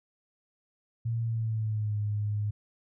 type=tone with pitch glide; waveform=sine; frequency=115.2 to 104.43 Hz; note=A#2 to G#2; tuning=-20 to +10 cents; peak=-27 dBFS; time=1.05-2.51 s; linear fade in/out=10 ms; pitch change=-170 cents; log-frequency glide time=1.23-1.97 s; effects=none